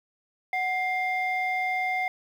sine tone pair together, 742.5 / 2100 Hz, F#5 / C7, +6 / +6 cents, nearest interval octave + tritone, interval 1800 cents, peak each -26 dBFS, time 0.53-2.08 s, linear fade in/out 2 ms, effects tanh soft clip ceiling -20 dBFS + 9-bit

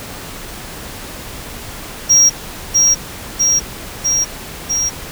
triangle tone with echo, 5640 Hz, F8, 16 cents sharp, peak -5 dBFS, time 2.09-2.3 s, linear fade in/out 20 ms, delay 650 ms, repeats 4, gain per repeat -2 dB, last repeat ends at 4.9 s, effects pink hiss -30 dBFS RMS until 5.11 s

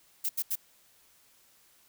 violet noise bursts, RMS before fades -30 dBFS, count 3, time 0.24-0.557 s, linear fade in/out 10 ms, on 53 ms, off 79 ms, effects white hiss -63 dBFS RMS until 1.88 s

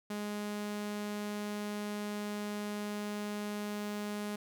sawtooth tone, 207.7 Hz, G#3, in tune, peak -32 dBFS, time 0.1-4.36 s, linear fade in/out 5 ms, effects none

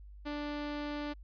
sawtooth tone, 293.7 Hz, D4, in tune, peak -32 dBFS, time 0.25-1.14 s, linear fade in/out 20 ms, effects added 50 Hz sine -48 dBFS peak until 1.23 s + resampled to 11025 Hz

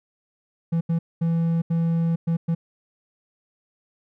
triangle tone bursts at uneven times, 166.3 Hz, E3, 16 cents sharp, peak -17 dBFS, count 6, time 0.72-0.81 / 0.89-0.99 / 1.21-1.62 / 1.7-2.16 / 2.27-2.37 / 2.48-2.55 s, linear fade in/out 10 ms, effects none

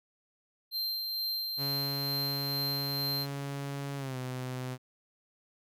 square tone with tremolo, 4150 Hz, C8, 15 cents flat, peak -31 dBFS, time 0.71-3.27 s, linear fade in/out 50 ms, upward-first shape sine, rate 2.2 Hz, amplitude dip 30%
sawtooth tone with pitch glide, 140.1 to 127.73 Hz, C#3 to C3, +19 to -41 cents, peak -31 dBFS, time 1.57-4.78 s, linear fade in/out 50 ms, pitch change -160 cents, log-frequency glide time 3.97-4.17 s
effects none

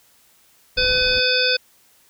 brown noise, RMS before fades -32 dBFS, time 0.76-1.21 s, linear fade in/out 20 ms
harmonic tone, 505 Hz, B4, 39 cents sharp, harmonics 1 / 3 / 5 / 7 / 9 / 10, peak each -23 / -23 / -23 / -23 / -23 / -23 dBFS, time 0.77-1.57 s, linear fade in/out 10 ms
effects white hiss -56 dBFS RMS until 2.09 s

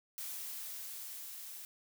blue noise with level ramp, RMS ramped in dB -42 to -48 dBFS, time 0.18-1.65 s, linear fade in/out 0 ms, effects none

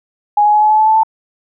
sine tone with pitch steps, 830.6 / 837.8 / 845.1 / 852.5 / 859.9 / 867.4 / 874.9 / 882.5 Hz, G#5 / G#5 / G#5 / G#5 / A5 / A5 / A5 / A5, 0 / +15 / +30 / +45 / -40 / -25 / -10 / +5 cents, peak -7 dBFS, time 0.37-1.034 s, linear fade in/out 5 ms, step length 83 ms, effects none

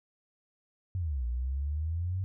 sine exponential two-way sweep, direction down then up, 96.7 to 58.4 to 96.7 Hz, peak -29 dBFS, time 0.95-2.24 s, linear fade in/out 0 ms, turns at 1.26 s, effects none

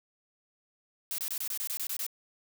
blue noise bursts, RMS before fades -34 dBFS, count 10, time 1.11-2.065 s, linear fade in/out 0 ms, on 73 ms, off 25 ms, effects none

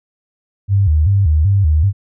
sine tone with vibrato, 87.31 Hz, F2, in tune, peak -9 dBFS, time 0.68-1.93 s, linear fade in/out 50 ms, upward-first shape square, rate 2.6 Hz, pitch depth 220 cents each way, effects none

